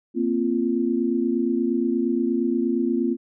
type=chord; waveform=sine; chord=Bb suspended second; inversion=none; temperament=equal with one note detuned; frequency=233.1 / 261.6 / 344.6 Hz; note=Bb3 / C4 / F4; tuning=0 / 0 / -23 cents; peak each=-24 dBFS; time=0.14-3.17 s; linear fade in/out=50 ms; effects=none